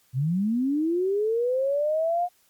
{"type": "linear sweep", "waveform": "sine", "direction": "up", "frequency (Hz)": [119.9, 720], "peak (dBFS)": -21, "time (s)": [0.13, 2.29], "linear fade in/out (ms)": 50, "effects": ["white hiss -63 dBFS RMS until 2.49 s", "MP3 96 kbps"]}